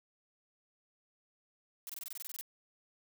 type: noise bursts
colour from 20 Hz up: blue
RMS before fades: -43 dBFS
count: 12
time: 1.87-2.411 s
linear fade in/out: 0 ms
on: 24 ms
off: 23 ms
effects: none